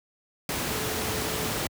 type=tone in noise; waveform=sine; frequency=433 Hz; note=A4; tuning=28 cents flat; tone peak=-37 dBFS; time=0.7-1.5 s; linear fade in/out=2 ms; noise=pink; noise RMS=-29 dBFS; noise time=0.49-1.67 s; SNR=-11 dB; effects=high-pass 80 Hz 12 dB/octave